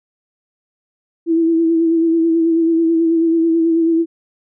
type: tone with vibrato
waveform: sine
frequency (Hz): 329.6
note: E4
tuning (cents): 0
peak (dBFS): -11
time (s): 1.26-4.06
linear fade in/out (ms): 50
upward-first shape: sine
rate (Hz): 9.2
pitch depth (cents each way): 30
effects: none